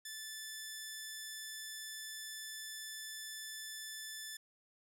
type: tone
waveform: 10% pulse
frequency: 1751 Hz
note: A6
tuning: 9 cents flat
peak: -35 dBFS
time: 0.05-4.37 s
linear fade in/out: 5 ms
effects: none